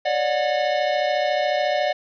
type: tone cluster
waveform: square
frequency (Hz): 565 / 599 / 729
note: C#5 / D5 / F#5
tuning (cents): +33 / +34 / -26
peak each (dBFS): -28 / -23 / -24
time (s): 0.05-1.93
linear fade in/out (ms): 10
effects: resampled to 11025 Hz + 8-bit